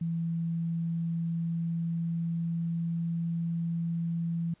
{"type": "tone with pitch glide", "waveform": "sine", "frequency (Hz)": [166.5, 167.75], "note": ["E3", "E3"], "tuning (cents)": [18, 31], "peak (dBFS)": -28, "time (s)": [0.01, 4.54], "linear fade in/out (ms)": 5, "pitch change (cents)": 13, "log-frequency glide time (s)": [0.16, 3.15], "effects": ["pink hiss -66 dBFS RMS until 4.6 s", "resampled to 8000 Hz"]}